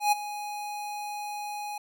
square tone with ADSR envelope, 830.6 Hz, G#5, in tune, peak -19 dBFS, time 0-1.78 s, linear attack 120 ms, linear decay 17 ms, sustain -15 dB, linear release 4 ms, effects none

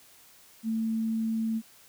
sine tone, 223.4 Hz, A3, 27 cents sharp, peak -26 dBFS, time 0.63-1.62 s, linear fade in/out 50 ms, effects white hiss -56 dBFS RMS until 1.88 s

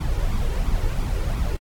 brown noise with flanger, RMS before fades -22 dBFS, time 0-1.57 s, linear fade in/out 10 ms, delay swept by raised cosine 0.84 to 2.24 ms, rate 2.9 Hz, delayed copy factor +0.65, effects AAC 64 kbps

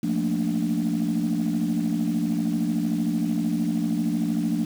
sine chord, Bb major seventh, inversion second, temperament equal, 174.61 / 220 / 233.1 / 293.7 Hz, F3 / A3 / Bb3 / D4, 0 / 0 / 0 / 0 cents, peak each -26 dBFS, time 0.03-4.65 s, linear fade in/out 5 ms, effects tanh soft clip ceiling -16 dBFS + 7-bit

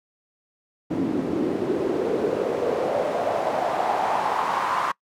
pink noise with band-pass filter sweep, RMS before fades -24 dBFS, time 0.9-4.92 s, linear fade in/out 10 ms, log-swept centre 270 to 1100 Hz, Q 3.7, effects noise-tail reverb RT60 0.1 s tail -24 dB re dry + high-pass 100 Hz 12 dB/octave

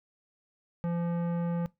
sine tone with tanh clipping, 171.3 Hz, F3, 33 cents flat, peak -30 dBFS, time 0.84-1.66 s, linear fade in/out 0 ms, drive 15 dB, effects noise-tail reverb RT60 0.2 s tail -21 dB re dry

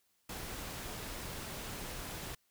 pink noise, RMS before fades -43 dBFS, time 0.29-2.35 s, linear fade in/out 5 ms, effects white hiss -75 dBFS RMS until 2.5 s

